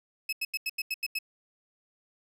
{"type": "tone bursts", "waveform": "30% pulse", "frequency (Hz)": 2583, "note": "E7", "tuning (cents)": -36, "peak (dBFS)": -26, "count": 8, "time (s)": [0.29, 1.188], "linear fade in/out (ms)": 5, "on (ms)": 37, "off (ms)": 86, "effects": []}